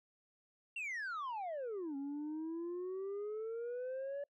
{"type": "exponential two-way sweep", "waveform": "sine", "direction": "down then up", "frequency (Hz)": [2794, 273.5, 575], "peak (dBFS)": -36, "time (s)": [0.76, 4.24], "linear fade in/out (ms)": 5, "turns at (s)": 1.96, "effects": ["noise-tail reverb RT60 0.1 s tail -26 dB re dry", "tanh soft clip ceiling -38 dBFS"]}